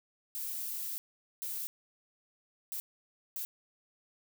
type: noise bursts at uneven times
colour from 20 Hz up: violet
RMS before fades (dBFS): -38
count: 4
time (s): 0.35-0.98 / 1.42-1.67 / 2.72-2.8 / 3.36-3.45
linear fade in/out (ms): 0
effects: none